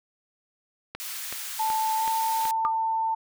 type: click train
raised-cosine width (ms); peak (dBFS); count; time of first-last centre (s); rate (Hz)
0.3; -18; 5; 0.95-2.454; 2.66
type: high-pass noise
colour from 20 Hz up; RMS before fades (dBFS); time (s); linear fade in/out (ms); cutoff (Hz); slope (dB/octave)
white; -35; 1-2.51; 0; 1200; 12
type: tone with pitch glide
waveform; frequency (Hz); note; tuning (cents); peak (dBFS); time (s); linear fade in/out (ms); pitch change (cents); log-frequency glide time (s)
sine; 880 to 894.3; A5 to A5; 0 to +28; -23; 1.59-3.15; 10; +28; 1.95-2.07
type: tone with exponential decay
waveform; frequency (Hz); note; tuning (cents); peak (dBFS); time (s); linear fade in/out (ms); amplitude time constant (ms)
sine; 1203; D6; +41; -18; 2.65-2.74; 0; 18
effects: none